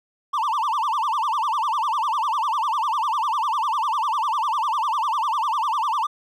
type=tone with vibrato; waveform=triangle; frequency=1023 Hz; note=C6; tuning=39 cents flat; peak=-18 dBFS; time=0.33-6.07 s; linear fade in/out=10 ms; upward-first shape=sine; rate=10 Hz; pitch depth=290 cents each way; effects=none